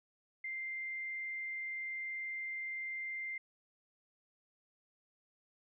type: tone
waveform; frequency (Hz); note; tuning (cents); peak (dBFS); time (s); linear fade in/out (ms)
sine; 2093; C7; 0; -38; 0.44-3.38; 5
effects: none